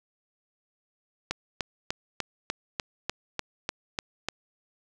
click train, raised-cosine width 0.2 ms, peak -11 dBFS, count 11, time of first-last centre 1.31-4.286 s, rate 3.36 Hz, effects none

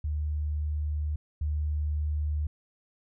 sine tone pair in turn, 75.2 / 75.2 Hz, D2 / D2, +42 / +42 cents, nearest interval unison, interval 0 cents, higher neither, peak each -27 / -26 dBFS, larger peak second, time 0.04-1.16 / 1.41-2.47 s, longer first, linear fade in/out 5 ms, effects none

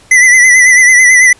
square tone with vibrato, 2001 Hz, B6, 22 cents sharp, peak -3 dBFS, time 0.11-1.33 s, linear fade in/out 5 ms, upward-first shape sine, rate 9.1 Hz, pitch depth 51 cents each way, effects pink hiss -42 dBFS RMS until 1.39 s + resampled to 24000 Hz

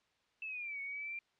sine exponential two-way sweep, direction down then up, 2655 to 2212 to 2381 Hz, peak -39 dBFS, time 0.42-1.19 s, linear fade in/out 2 ms, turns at 0.81 s, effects white hiss -75 dBFS RMS until 1.39 s + low-pass 4000 Hz 12 dB/octave

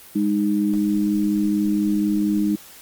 sine tone pair together, 204.9 / 309.1 Hz, G#3 / D#4, -23 / -11 cents, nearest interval perfect fifth, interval 712 cents, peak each -20 dBFS, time 0.15-2.56 s, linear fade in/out 10 ms, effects white hiss -44 dBFS RMS until 2.81 s + Opus 32 kbps

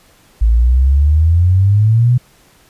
sine exponential sweep, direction up, 53.7 to 126.3 Hz, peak -7 dBFS, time 0.41-2.18 s, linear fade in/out 10 ms, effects pink hiss -49 dBFS RMS until 2.69 s + resampled to 32000 Hz

